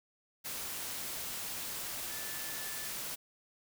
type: tone in noise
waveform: sine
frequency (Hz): 1749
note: A6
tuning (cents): -11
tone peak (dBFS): -49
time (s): 2.09-2.89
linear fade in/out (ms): 20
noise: white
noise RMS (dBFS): -40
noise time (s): 0.44-3.16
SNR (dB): -12
effects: none

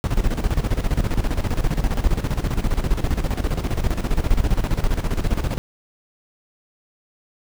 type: noise with tremolo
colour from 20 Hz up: brown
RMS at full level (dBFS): -18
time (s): 0.04-5.58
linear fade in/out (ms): 0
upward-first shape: square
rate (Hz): 15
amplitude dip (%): 70
effects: none

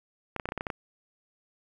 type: clicks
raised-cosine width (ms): 0.5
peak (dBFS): -17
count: 9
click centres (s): 0.363 / 0.398 / 0.456 / 0.489 / 0.521 / 0.577 / 0.609 / 0.668 / 0.702
effects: 9-bit

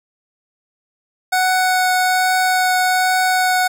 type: tone with vibrato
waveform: 25% pulse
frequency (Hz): 740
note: F#5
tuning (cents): 0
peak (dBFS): -10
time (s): 1.32-3.68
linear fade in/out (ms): 10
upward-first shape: triangle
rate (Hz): 1.2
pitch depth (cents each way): 8
effects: none

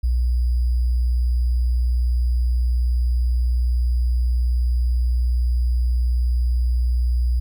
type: tone with sample-and-hold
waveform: sine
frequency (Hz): 60.6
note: B1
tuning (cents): -32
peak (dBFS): -16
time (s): 0.03-7.4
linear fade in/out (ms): 10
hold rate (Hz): 4900
effects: none

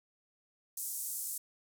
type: band-pass noise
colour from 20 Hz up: white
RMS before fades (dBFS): -39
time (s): 0.77-1.38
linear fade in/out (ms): 5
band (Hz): 7100 to 14000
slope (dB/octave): 24
effects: none

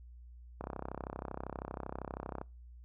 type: click train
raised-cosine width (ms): 1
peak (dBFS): -25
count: 60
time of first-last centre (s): 0.61-2.414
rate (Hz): 32.7
effects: noise-tail reverb RT60 0.3 s tail -26 dB re dry + added 60 Hz sine -50 dBFS peak until 2.84 s

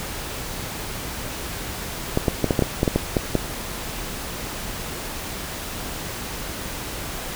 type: clicks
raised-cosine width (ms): 2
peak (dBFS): -4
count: 11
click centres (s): 2.174 / 2.282 / 2.443 / 2.508 / 2.592 / 2.623 / 2.831 / 2.878 / 2.96 / 3.168 / 3.353
effects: pink hiss -31 dBFS RMS until 7.35 s

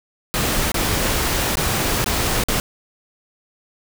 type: noise with dropouts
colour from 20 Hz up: pink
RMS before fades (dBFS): -20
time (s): 0.34-2.6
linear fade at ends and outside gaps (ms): 0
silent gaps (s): 0.718-0.743 / 1.555-1.571 / 2.043-2.061 / 2.437-2.485
effects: none

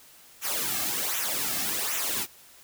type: noise with flanger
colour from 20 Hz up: white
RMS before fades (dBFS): -29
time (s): 0.41-2.27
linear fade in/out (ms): 50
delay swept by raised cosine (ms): 0.21 to 2.11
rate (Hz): 1.3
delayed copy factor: -0.7
effects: white hiss -53 dBFS RMS until 2.63 s

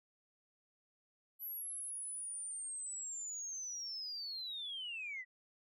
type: linear sweep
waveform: sine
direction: down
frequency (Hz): 11840 to 1930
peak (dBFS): -40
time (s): 1.39-5.25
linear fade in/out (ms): 50
effects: tanh soft clip ceiling -36 dBFS

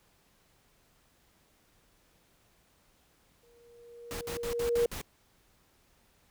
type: tone with exponential growth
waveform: sine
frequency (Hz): 473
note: A#4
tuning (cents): +25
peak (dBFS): -22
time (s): 3.43-4.86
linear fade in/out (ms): 2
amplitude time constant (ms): 310
type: noise bursts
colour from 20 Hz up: pink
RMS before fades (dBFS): -39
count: 6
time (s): 4.11-5.014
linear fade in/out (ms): 0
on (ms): 99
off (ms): 62
effects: pink hiss -67 dBFS RMS until 6.3 s

